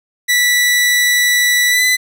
sawtooth tone with pitch glide, 1962 to 2003 Hz, B6 to B6, -12 to +24 cents, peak -7 dBFS, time 0.28-1.97 s, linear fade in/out 20 ms, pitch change +36 cents, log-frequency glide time 1.69-1.83 s, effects none

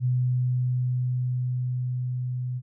sine tone with level ramp, 125.5 Hz, B2, 28 cents sharp, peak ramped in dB -20 to -27 dBFS, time 0-2.62 s, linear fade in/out 50 ms, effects none

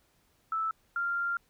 sine tone pair in turn, 1315 / 1391.1 Hz, E6 / F6, -5 / -7 cents, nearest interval minor second, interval 98 cents, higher second, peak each -28 dBFS, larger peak neither, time 0.52-0.71 / 0.96-1.37 s, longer second, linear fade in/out 2 ms, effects pink hiss -69 dBFS RMS until 1.49 s

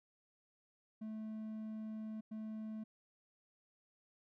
triangle tone bursts at uneven times, 217.7 Hz, A3, 18 cents flat, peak -40 dBFS, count 2, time 1.01-2.21 / 2.31-2.84 s, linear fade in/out 10 ms, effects none

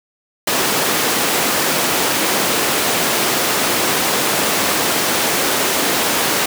pink high-pass noise, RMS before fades -17 dBFS, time 0.47-6.46 s, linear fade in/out 5 ms, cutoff 280 Hz, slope 12 dB/octave, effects none

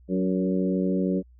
harmonic tone with a mistuned harmonic, 93 Hz, F#2, 9 cents sharp, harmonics 2 / 3 / 4 / 5 / 6, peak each -24 / -28 / -30 / -32 / -34 dBFS, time 0.08-1.23 s, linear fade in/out 50 ms, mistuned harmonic 3, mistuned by +25 cents, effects added 61 Hz sine -50 dBFS peak until 1.39 s

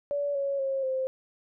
sine tone with pitch steps, 573 / 556 / 539.6 / 523.6 Hz, D5 / C#5 / C#5 / C5, -43 / +5 / -47 / +1 cents, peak -26 dBFS, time 0.11-1.07 s, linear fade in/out 0 ms, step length 240 ms, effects none

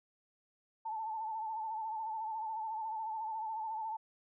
sine tone with vibrato, 880 Hz, A5, in tune, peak -36 dBFS, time 0.85-3.97 s, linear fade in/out 10 ms, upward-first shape sine, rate 14 Hz, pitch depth 53 cents each way, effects none

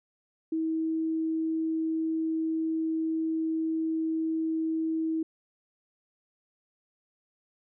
sine tone, 321.3 Hz, E4, 44 cents flat, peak -26 dBFS, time 0.52-5.23 s, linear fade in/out 5 ms, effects none

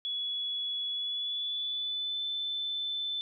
sine tone with pitch glide, 3387 to 3523 Hz, G#7 to A7, +33 to +1 cents, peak -31 dBFS, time 0.05-3.21 s, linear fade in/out 0 ms, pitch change +68 cents, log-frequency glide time 0.9-2.23 s, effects none

